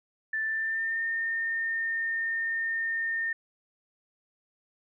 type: tone with pitch glide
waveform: sine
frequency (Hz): 1763 to 1821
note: A6 to A#6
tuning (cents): +3 to -41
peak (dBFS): -27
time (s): 0.33-3.33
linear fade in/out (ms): 5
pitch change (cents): +56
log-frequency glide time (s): 0.43-1.03
effects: none